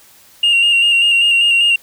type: tone with vibrato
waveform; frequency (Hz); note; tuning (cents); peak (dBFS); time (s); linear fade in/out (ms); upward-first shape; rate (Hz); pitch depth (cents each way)
sine; 2794; F7; 0; -7; 0.43-1.76; 5; square; 5.1; 26
effects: tanh soft clip ceiling -7 dBFS + white hiss -46 dBFS RMS until 1.82 s